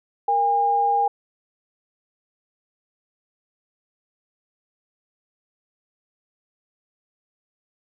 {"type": "tone pair together", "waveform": "sine", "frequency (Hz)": [466.2, 810], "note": ["A#4", "G#5"], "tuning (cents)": [0, -43], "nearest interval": "minor seventh", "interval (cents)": 957, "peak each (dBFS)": [-28, -17], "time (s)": [0.28, 1.08], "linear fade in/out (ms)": 5, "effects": []}